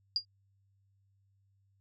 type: tone with exponential decay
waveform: sine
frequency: 4821 Hz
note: D8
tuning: 45 cents sharp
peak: -23 dBFS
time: 0.16-0.25 s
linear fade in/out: 1 ms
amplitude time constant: 18 ms
effects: added 98 Hz sine -68 dBFS peak until 1.8 s